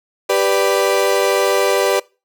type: chord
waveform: 35% pulse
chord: G major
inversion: none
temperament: equal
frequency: 392 / 493.9 / 587.3 Hz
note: G4 / B4 / D5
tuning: 0 / 0 / 0 cents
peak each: -16 dBFS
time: 0.29-2 s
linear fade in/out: 10 ms
effects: noise-tail reverb RT60 0.3 s tail -23 dB re dry